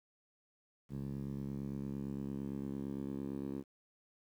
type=tone with band-pass filter sweep; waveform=10% pulse; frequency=68.8 Hz; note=C#2; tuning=12 cents flat; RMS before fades=-41 dBFS; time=0.89-3.64 s; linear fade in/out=50 ms; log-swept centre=160 to 280 Hz; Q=1.7; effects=11-bit